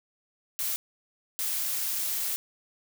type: noise bursts at uneven times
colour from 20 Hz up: blue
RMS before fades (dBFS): -30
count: 2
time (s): 0.59-0.76 / 1.39-2.36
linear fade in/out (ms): 0
effects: none